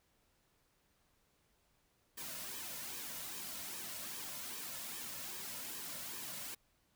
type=noise with flanger; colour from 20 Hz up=white; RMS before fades=-45 dBFS; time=2.17-6.55 s; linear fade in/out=10 ms; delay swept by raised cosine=1.4 to 2.6 ms; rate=2.5 Hz; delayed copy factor=-0.6; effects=pink hiss -75 dBFS RMS until 6.95 s